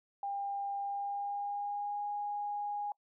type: tone with pitch glide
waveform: sine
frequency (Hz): 800 to 823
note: G5 to G#5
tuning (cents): +35 to -16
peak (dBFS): -34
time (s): 0.23-2.92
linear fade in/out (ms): 2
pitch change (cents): +49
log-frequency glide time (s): 0.78-2.05
effects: noise-tail reverb RT60 0.1 s tail -24 dB re dry